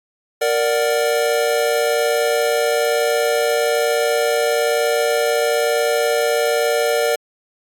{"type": "chord", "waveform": "square", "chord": "Bb augmented", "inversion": "none", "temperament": "equal", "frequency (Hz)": [466.2, 587.3, 740], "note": ["Bb4", "D5", "F#5"], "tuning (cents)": [0, 0, 0], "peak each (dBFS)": [-19, -20, -25], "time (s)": [0.41, 7.16], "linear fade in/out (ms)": 10, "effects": ["AAC 64 kbps"]}